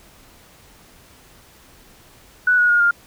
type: tone with pitch steps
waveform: sine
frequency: 1480 / 1454.6 / 1429.6 / 1405 Hz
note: F#6 / F#6 / F6 / F6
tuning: 0 / -30 / +40 / +10 cents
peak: -12 dBFS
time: 2.47-2.91 s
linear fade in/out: 5 ms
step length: 110 ms
effects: pink hiss -49 dBFS RMS until 3.06 s